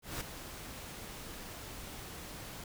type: noise with ADSR envelope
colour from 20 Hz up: pink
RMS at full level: -37 dBFS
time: 0.02-2.64 s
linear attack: 190 ms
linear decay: 4 ms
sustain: -9 dB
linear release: 3 ms
effects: none